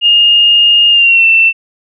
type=tone with pitch glide; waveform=sine; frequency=2837 to 2681 Hz; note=F7 to E7; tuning=+27 to +29 cents; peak=-4 dBFS; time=0.01-1.53 s; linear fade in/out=50 ms; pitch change=-98 cents; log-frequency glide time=0.9-1.26 s; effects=none